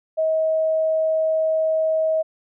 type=tone; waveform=sine; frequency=636 Hz; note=D#5; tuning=38 cents sharp; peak=-17 dBFS; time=0.17-2.23 s; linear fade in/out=20 ms; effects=none